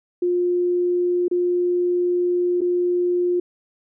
sine tone with dropouts, 354.6 Hz, F4, 26 cents sharp, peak -17 dBFS, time 0.22-3.4 s, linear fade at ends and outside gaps 5 ms, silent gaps 1.282-1.312 / 2.608-2.615 s, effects none

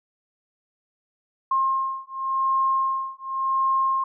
sine beating tone pair, 1066 / 1066.9 Hz, C6 / C6, +32 / +33 cents, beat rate 0.9 Hz, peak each -24 dBFS, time 1.51-4.04 s, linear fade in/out 5 ms, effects none

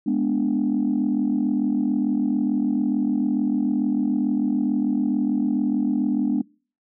sine chord, G# diminished, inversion none, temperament equal with one note detuned, 209.1 / 246.9 / 293.7 Hz, G#3 / B3 / D4, +12 / 0 / 0 cents, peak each -23 / -22 / -22 dBFS, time 0.06-6.42 s, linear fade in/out 10 ms, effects noise-tail reverb RT60 0.4 s tail -25 dB re dry + tanh soft clip ceiling -13 dBFS

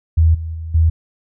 sine tone with level steps, 81.1 Hz, E2, 28 cents flat, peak -8 / -22 / -24 / -9 dBFS, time 0.17-0.9 s, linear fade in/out 10 ms, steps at 0.34 / 0.54 / 0.74 s, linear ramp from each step 10 ms, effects none

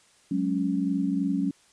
sine chord, F# suspended second, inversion none, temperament just, 185 / 208.1 / 277.5 Hz, F#3 / G#3 / C#4, 0 / +4 / +2 cents, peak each -28 / -30 / -26 dBFS, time 0.31-1.51 s, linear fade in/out 5 ms, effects white hiss -60 dBFS RMS until 1.72 s + resampled to 22050 Hz

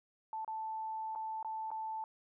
sine tone with dropouts, 880 Hz, A5, in tune, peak -37 dBFS, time 0.33-2.04 s, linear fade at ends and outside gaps 1 ms, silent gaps 0.447-0.478 / 1.151-1.158 / 1.428-1.447 / 1.705-1.715 s, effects none

